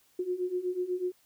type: beating tone pair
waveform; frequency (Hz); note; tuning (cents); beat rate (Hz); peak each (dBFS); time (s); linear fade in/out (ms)
sine; 357.2 / 365.3; F4 / F#4; +39 / -22; 8.1; -34 / -31; 0.19-1.12; 5
effects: white hiss -66 dBFS RMS until 1.25 s